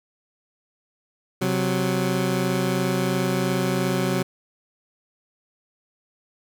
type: tone pair together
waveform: 20% pulse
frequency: 131.09 / 185.2 Hz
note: C3 / F#3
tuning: +4 / +2 cents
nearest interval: tritone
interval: 598 cents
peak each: -20 / -18 dBFS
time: 1.41-4.23 s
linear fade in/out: 10 ms
effects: none